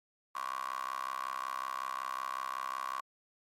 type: tone with high-pass filter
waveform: 15% pulse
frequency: 65.41 Hz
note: C2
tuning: in tune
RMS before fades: -38 dBFS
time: 0.35-3.01 s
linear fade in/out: 5 ms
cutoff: 1100 Hz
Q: 8.7
effects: MP3 64 kbps